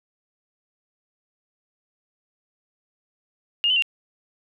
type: tone with pitch steps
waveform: sine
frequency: 2836 / 3028 / 2779 Hz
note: F7 / F#7 / F7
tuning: +26 / +39 / -9 cents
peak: -17 dBFS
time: 3.64-3.823 s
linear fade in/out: 0 ms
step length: 61 ms
effects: none